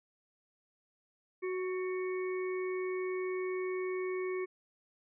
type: harmonic tone with a mistuned harmonic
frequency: 370.4 Hz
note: F#4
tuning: 2 cents sharp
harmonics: 1 / 3 / 5 / 6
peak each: -33 / -46 / -51 / -45 dBFS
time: 1.42-4.46 s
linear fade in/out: 20 ms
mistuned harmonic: 5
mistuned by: -34 cents
effects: none